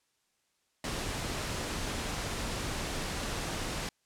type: noise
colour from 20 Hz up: pink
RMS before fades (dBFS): -35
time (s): 0.84-3.89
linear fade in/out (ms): 2
effects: white hiss -75 dBFS RMS until 4.05 s + low-pass 9000 Hz 12 dB/octave